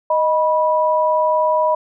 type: tone pair together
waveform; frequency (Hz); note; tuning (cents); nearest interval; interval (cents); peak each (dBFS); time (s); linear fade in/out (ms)
sine; 622.3 / 978.5; D#5 / B5; 0 / -16; minor sixth; 784; -16; 0.1-1.75; 5
effects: none